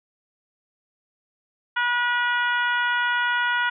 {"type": "harmonic tone", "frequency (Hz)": 484.1, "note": "B4", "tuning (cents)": -35, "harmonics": [2, 3, 4, 5, 6, 7], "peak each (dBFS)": [-26, -22, -29, -36, -33, -37], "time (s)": [1.76, 3.7], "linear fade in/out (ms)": 10, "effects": []}